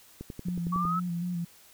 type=click train; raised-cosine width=3 ms; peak=-25 dBFS; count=8; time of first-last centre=0.21-0.852 s; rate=10.9 Hz
type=tone with vibrato; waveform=sine; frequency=174.61 Hz; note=F3; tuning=in tune; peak=-29 dBFS; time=0.45-1.45 s; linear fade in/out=10 ms; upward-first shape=square; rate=3.9 Hz; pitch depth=35 cents each way
type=linear sweep; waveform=sine; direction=up; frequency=1121 to 1318.5 Hz; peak=-27 dBFS; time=0.72-1 s; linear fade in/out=10 ms
effects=white hiss -56 dBFS RMS until 1.73 s